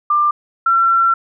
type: tone pair in turn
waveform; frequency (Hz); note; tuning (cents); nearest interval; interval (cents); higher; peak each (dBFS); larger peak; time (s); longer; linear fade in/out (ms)
sine; 1190 / 1355.6; D6 / E6; +22 / +48; major second; 226; second; -11 / -10; second; 0.1-0.31 / 0.66-1.14; second; 5
effects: none